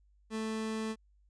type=tone; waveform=30% pulse; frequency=220 Hz; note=A3; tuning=in tune; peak=-31 dBFS; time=0.3-0.96 s; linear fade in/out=50 ms; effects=added 50 Hz sine -63 dBFS peak until 1.29 s + resampled to 22050 Hz